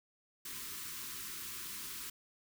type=band-stop noise; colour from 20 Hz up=white; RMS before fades=-44 dBFS; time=0.45-2.1 s; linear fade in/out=5 ms; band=420 to 960 Hz; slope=96 dB/octave; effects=none